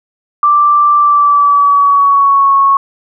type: tone with pitch glide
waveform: sine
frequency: 1174.7 to 1102.4 Hz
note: D6 to C#6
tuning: 0 to -10 cents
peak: -5 dBFS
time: 0.43-2.77 s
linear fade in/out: 2 ms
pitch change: -110 cents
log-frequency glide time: 0.97-2.54 s
effects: none